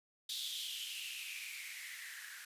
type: noise with band-pass filter sweep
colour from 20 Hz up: violet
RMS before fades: -45 dBFS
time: 0.29-2.45 s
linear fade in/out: 5 ms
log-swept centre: 3700 to 1600 Hz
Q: 6.6
effects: resampled to 32000 Hz